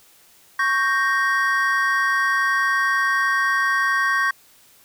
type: chord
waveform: triangle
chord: G diminished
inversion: second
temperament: equal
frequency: 1108.7 / 1568 / 1864.7 Hz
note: Db6 / G6 / Bb6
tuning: 0 / 0 / 0 cents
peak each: -20 dBFS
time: 0.59-4.31 s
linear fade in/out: 5 ms
effects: white hiss -53 dBFS RMS until 4.84 s